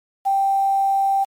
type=tone with quantisation; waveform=sine; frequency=784 Hz; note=G5; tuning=in tune; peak=-15 dBFS; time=0.25-1.25 s; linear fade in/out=20 ms; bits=7; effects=MP3 64 kbps